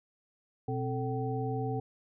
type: tone cluster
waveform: sine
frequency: 123.5 / 263 / 440 / 766 Hz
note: B2 / C4 / A4 / G5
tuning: 0 / +9 / 0 / -40 cents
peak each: -33 / -38 / -36 / -38 dBFS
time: 0.68-1.8 s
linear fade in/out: 5 ms
effects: none